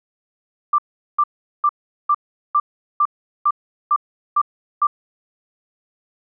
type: tone bursts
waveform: sine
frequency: 1180 Hz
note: D6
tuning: 8 cents sharp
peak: -12 dBFS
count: 10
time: 0.73-4.87 s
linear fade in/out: 5 ms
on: 54 ms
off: 400 ms
effects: none